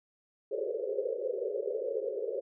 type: band-pass noise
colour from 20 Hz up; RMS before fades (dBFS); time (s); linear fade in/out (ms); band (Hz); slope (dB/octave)
pink; -34; 0.51-2.41; 10; 390 to 560; 96
effects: none